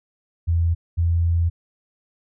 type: tone pair in turn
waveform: sine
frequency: 84.1 / 84.58 Hz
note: E2 / E2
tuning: +35 / +45 cents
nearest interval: unison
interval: 10 cents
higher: second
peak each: -16 dBFS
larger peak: neither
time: 0.47-0.75 / 0.97-1.5 s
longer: second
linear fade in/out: 20 ms
effects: none